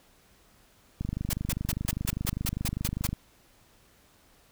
click train, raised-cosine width 5 ms, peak -19 dBFS, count 54, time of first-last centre 1.01-3.13 s, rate 25 Hz
white noise bursts, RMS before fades -30 dBFS, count 10, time 1.3-3.07 s, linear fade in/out 5 ms, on 33 ms, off 160 ms
effects pink hiss -61 dBFS RMS until 4.51 s

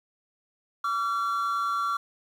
triangle tone pair together, 1147 / 1364.9 Hz, D6 / F6, -41 / -40 cents, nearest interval minor third, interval 301 cents, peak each -26 dBFS, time 0.84-1.97 s, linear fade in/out 5 ms, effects 9-bit

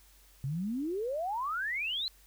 sine exponential sweep, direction up, 128.7 to 4186 Hz, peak -31 dBFS, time 0.44-2.08 s, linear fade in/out 0 ms, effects added 48 Hz sine -60 dBFS peak until 2.26 s + white hiss -62 dBFS RMS until 2.26 s

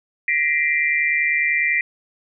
sine tone cluster, 1904 / 2054 / 2368 Hz, A#6 / C7 / D7, +36 / -33 / +14 cents, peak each -21 dBFS, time 0.28-1.81 s, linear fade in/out 2 ms, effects none

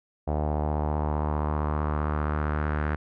sawtooth tone with low-pass filter sweep, 75.3 Hz, D2, 44 cents sharp, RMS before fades -27 dBFS, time 0.27-2.96 s, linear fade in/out 10 ms, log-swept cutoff 720 to 1600 Hz, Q 3, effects none

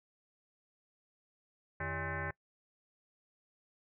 sine tone with frequency modulation, 814 Hz, G#5, 35 cents flat, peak -35 dBFS, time 1.8-2.31 s, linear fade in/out 5 ms, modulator 242 Hz, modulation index 4.7, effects noise-tail reverb RT60 0.1 s tail -22 dB re dry

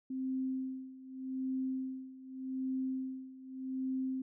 sine tone with tremolo, 261.6 Hz, C4, in tune, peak -32 dBFS, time 0.1-4.22 s, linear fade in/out 5 ms, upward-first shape sine, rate 0.84 Hz, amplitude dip 85%, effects none

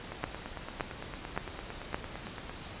two click trains, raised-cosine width 0.5 ms, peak -24 / -15 dBFS, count 22 / 4, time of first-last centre 0.12-2.496 / 0.24-1.945 s, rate 8.84 / 1.76 Hz, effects pink hiss -44 dBFS RMS until 2.8 s + resampled to 8000 Hz

